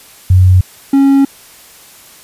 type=tone pair in turn; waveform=sine / triangle; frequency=92.2 / 274.9 Hz; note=F#2 / C#4; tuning=-6 / -14 cents; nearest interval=octave + perfect fifth; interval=1892 cents; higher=second; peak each=-3 dBFS; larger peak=neither; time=0.3-0.61 / 0.93-1.25 s; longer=second; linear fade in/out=5 ms; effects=white hiss -39 dBFS RMS until 2.23 s + resampled to 32000 Hz